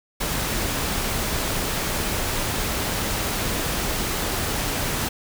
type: noise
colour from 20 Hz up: pink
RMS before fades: -25 dBFS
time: 0.2-5.09 s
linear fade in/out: 10 ms
effects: none